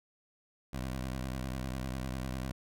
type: tone with vibrato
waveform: 15% pulse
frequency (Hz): 64.6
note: C2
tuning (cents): -21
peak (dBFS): -29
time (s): 0.73-2.52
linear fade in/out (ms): 5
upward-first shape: triangle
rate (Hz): 10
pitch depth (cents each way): 98
effects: none